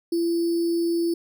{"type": "tone with sample-and-hold", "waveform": "sine", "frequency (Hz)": 338.3, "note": "E4", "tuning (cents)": 45, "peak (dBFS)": -20, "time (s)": [0.12, 1.14], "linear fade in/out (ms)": 5, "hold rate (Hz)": 4900, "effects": []}